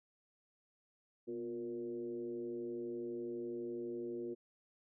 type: tone with frequency modulation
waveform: sine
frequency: 356 Hz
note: F4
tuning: 33 cents sharp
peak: -39 dBFS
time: 1.27-4.35 s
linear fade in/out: 20 ms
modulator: 112 Hz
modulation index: 0.86
effects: none